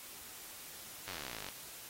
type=slowing click train; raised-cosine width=0.2 ms; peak=-25 dBFS; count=28; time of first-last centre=1.08-1.487 s; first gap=10 ms; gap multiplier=1.03; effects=white hiss -50 dBFS RMS until 1.89 s + AAC 48 kbps